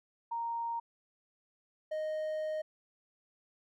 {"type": "tone pair in turn", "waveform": ["sine", "triangle"], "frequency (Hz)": [930, 620.7], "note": ["A#5", "D#5"], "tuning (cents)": [-4, -4], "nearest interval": "perfect fifth", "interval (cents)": 700, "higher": "first", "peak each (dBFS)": [-33, -31], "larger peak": "second", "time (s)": [[0.31, 0.8], [1.91, 2.62]], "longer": "second", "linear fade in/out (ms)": 10, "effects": []}